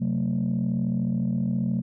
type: chord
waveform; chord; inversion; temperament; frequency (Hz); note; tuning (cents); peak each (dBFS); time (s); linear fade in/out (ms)
sine; F# diminished; second; equal with one note detuned; 130.81 / 185 / 224.1; C3 / F#3 / A3; 0 / 0 / +32; -27 / -25 / -25; 0-1.82; 20
effects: tanh soft clip ceiling -18 dBFS